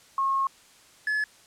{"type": "tone pair in turn", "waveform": ["sine", "triangle"], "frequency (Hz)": [1084, 1712.3], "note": ["C#6", "A6"], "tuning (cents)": [-39, -48], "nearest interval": "minor sixth", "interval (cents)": 791, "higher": "second", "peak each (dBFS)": -22, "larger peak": "neither", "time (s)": [[0.18, 0.47], [1.07, 1.24]], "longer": "first", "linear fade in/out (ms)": 2, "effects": ["white hiss -55 dBFS RMS until 1.46 s", "low-pass 9000 Hz 12 dB/octave"]}